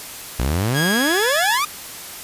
sawtooth exponential sweep, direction up, 56.9 to 1244.5 Hz, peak -14 dBFS, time 0.39-1.65 s, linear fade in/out 5 ms
sawtooth tone with pitch glide, 1644 to 1703.9 Hz, G#6 to G#6, -18 to +44 cents, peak -16 dBFS, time 0.73-1.6 s, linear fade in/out 50 ms, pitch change +62 cents, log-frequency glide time 0.95-1.27 s
effects white hiss -34 dBFS RMS until 2.23 s + resampled to 32000 Hz

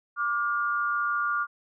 sine tone pair together, 1174.7 / 1420.6 Hz, D6 / F6, 0 / +29 cents, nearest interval minor third, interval 329 cents, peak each -27 dBFS, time 0.16-1.47 s, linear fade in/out 50 ms, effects none

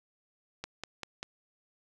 click train, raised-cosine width 0.2 ms, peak -20 dBFS, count 4, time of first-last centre 0.64-1.229 s, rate 5.09 Hz, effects none

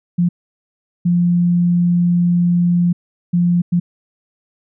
sine tone bursts at uneven times, 174.61 Hz, F3, in tune, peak -11 dBFS, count 4, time 0.18-0.29 / 1.05-2.93 / 3.33-3.62 / 3.72-3.8 s, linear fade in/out 10 ms, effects none

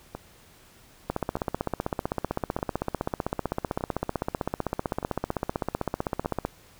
two click trains, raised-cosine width 1 ms, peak -12 / -20 dBFS, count 85 / 6, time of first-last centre 1.1-6.45 / 0.15-6.248 s, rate 15.7 / 0.82 Hz, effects pink hiss -55 dBFS RMS until 6.79 s

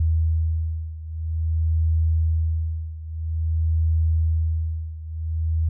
sine beating tone pair, 80.3 / 80.8 Hz, E2 / E2, -45 / -34 cents, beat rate 0.5 Hz, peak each -21 / -24 dBFS, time 0-5.69 s, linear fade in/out 5 ms, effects none

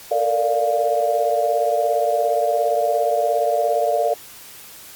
sine chord, Bb major seventh, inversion third, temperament equal with one note detuned, 449 / 466.2 / 587.3 / 698.5 Hz, A4 / Bb4 / D5 / F5, +35 / 0 / 0 / 0 cents, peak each -25 / -26 / -20 / -20 dBFS, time 0.11-4.14 s, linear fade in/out 5 ms, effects white hiss -41 dBFS RMS until 4.95 s + Opus 48 kbps

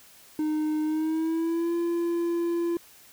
triangle tone with pitch glide, 307.4 to 341.1 Hz, D#4 to F4, -21 to -41 cents, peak -22 dBFS, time 0.39-2.77 s, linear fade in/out 2 ms, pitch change +180 cents, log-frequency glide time 0.83-1.74 s, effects white hiss -53 dBFS RMS until 3.12 s

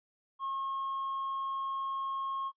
sine tone with hard clipping, 1082 Hz, C#6, 42 cents flat, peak -34 dBFS, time 0.39-2.52 s, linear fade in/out 50 ms, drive 2 dB, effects noise-tail reverb RT60 0.1 s tail -21 dB re dry + resampled to 11025 Hz

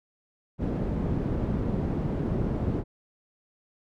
white low-pass noise, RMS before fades -28 dBFS, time 0.58-2.84 s, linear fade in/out 50 ms, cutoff 250 Hz, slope 12 dB/octave, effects none

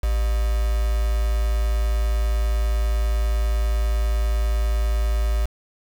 sine tone with quantisation, 55 Hz, A1, in tune, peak -18 dBFS, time 0.03-5.46 s, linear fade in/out 5 ms, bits 5, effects none

